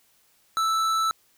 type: tone with tanh clipping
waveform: sine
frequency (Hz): 1318.5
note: E6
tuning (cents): 0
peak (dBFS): -23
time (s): 0.57-1.11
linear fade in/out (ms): 0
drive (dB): 15
effects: white hiss -63 dBFS RMS until 1.37 s